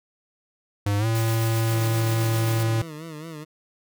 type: tone with pitch glide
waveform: square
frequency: 101.8 to 112.95 Hz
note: G#2 to A2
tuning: -34 to +46 cents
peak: -21 dBFS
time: 0.86-2.82 s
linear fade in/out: 5 ms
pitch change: +180 cents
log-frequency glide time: 0.98-1.06 s
type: noise with tremolo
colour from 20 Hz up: white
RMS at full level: -35 dBFS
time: 1.15-2.63 s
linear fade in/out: 0 ms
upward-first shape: square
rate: 7.6 Hz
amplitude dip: 30%
type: tone with vibrato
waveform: 20% pulse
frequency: 157.9 Hz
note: D#3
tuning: 26 cents sharp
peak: -30 dBFS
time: 1.7-3.45 s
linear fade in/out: 20 ms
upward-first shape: sine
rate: 4.6 Hz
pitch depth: 91 cents each way
effects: none